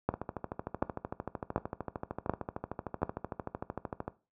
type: two click trains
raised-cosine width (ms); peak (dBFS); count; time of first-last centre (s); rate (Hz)
1; -21 / -13; 53 / 5; 0.14-4.079 / 0.09-3.031; 13.2 / 1.36
effects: noise-tail reverb RT60 0.3 s tail -17 dB re dry + high-pass 60 Hz 12 dB/octave